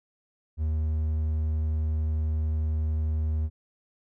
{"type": "tone", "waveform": "triangle", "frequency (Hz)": 77.78, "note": "D#2", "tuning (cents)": 0, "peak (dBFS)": -22, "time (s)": [0.57, 3.5], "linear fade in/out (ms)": 50, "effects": []}